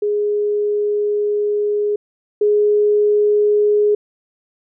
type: tone pair in turn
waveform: sine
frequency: 415.3 / 417 Hz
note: G#4 / G#4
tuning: 0 / +7 cents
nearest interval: unison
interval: 7 cents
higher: second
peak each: -15 / -11 dBFS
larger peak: second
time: 0.02-1.96 / 2.41-3.95 s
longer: first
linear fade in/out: 5 ms
effects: none